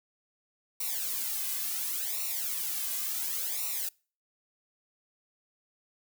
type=noise with flanger; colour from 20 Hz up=blue; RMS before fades=-33 dBFS; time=0.8-3.89 s; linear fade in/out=5 ms; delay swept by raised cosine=0.61 to 2.21 ms; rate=0.7 Hz; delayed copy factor=-0.95; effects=noise-tail reverb RT60 0.4 s tail -26 dB re dry